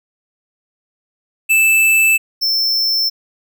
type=tone pair in turn; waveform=square; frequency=2637 / 5341 Hz; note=E7 / E8; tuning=0 / +22 cents; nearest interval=octave; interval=1222 cents; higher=second; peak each=-10 / -14 dBFS; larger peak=first; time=1.49-2.18 / 2.41-3.1 s; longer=neither; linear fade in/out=20 ms; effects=none